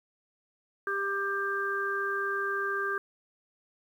harmonic tone, 396.2 Hz, G4, 18 cents sharp, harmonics 1 / 3 / 4, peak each -34 / -33 / -31 dBFS, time 0.87-2.98 s, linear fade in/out 2 ms, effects 10-bit

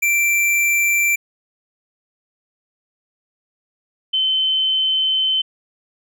square / sine tone pair in turn, 2349 / 3069 Hz, D7 / G7, 0 / -37 cents, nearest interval perfect fourth, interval 463 cents, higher second, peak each -15 dBFS, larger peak neither, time 0.02-1.16 / 4.13-5.42 s, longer second, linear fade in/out 10 ms, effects none

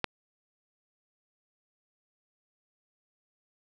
click, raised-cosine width 0.3 ms, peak -11 dBFS, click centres 0.043 s, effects none

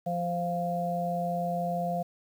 harmonic tone, 173.9 Hz, F3, 7 cents flat, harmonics 1 / 3 / 4, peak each -32 / -35 / -30 dBFS, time 0.06-2.03 s, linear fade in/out 10 ms, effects 9-bit

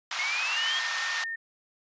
pink band-pass noise, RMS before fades -33 dBFS, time 0.11-1.24 s, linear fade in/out 2 ms, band 960 to 6200 Hz, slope 24 dB/octave
sine exponential sweep, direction up, 2144 to 3297 Hz, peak -28 dBFS, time 0.19-0.79 s, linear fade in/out 0 ms
sine tone with pitch glide, 1814 to 1824.5 Hz, A#6 to A#6, -48 to -38 cents, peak -31 dBFS, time 0.56-1.36 s, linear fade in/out 10 ms, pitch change +10 cents, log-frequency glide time 0.71-0.79 s
effects resampled to 16000 Hz

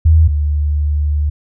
sine tone pair in turn, 79.7 / 74 Hz, D#2 / D2, +42 / +14 cents, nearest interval minor second, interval 128 cents, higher first, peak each -5 / -12 dBFS, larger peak first, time 0.05-0.28 / 0.28-1.3 s, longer second, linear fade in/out 10 ms, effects none

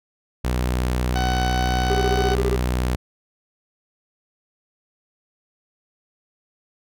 sawtooth tone, 62 Hz, B1, 7 cents sharp, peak -16 dBFS, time 0.44-2.96 s, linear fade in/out 10 ms
harmonic tone, 750 Hz, F#5, 23 cents sharp, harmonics 1 / 2 / 3 / 4 / 5 / 6 / 7 / 8, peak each -24 / -31 / -39 / -36 / -39 / -39 / -46 / -42 dBFS, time 1.15-2.35 s, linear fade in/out 10 ms
triangle tone bursts, 399.7 Hz, G4, 34 cents sharp, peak -18 dBFS, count 10, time 1.9-2.56 s, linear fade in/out 5 ms, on 48 ms, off 20 ms
effects none

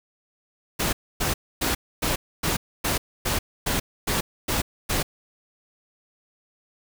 pink noise bursts, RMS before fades -24 dBFS, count 11, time 0.79-5.03 s, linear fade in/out 10 ms, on 140 ms, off 270 ms, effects none

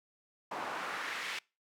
pink noise with band-pass filter sweep, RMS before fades -39 dBFS, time 0.51-1.39 s, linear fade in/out 5 ms, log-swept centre 820 to 2600 Hz, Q 1.5, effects noise-tail reverb RT60 0.3 s tail -26 dB re dry + high-pass 150 Hz 12 dB/octave

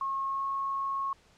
sine tone with pitch glide, 1085 to 1093.2 Hz, C#6 to C#6, -37 to -24 cents, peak -29 dBFS, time 0.01-1.13 s, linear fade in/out 2 ms, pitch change +13 cents, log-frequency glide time 0.27-0.46 s, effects pink hiss -62 dBFS RMS until 1.37 s + low-pass 7000 Hz 12 dB/octave

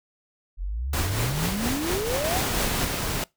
sine exponential sweep, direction up, 41.2 to 811 Hz, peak -26 dBFS, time 0.57-2.42 s, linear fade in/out 50 ms
pink noise with tremolo, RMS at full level -26 dBFS, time 0.93-2.85 s, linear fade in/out 5 ms, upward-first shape triangle, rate 4.3 Hz, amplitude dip 55%
pink noise, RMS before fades -28 dBFS, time 2.24-3.24 s, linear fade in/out 2 ms
effects noise-tail reverb RT60 0.2 s tail -24 dB re dry

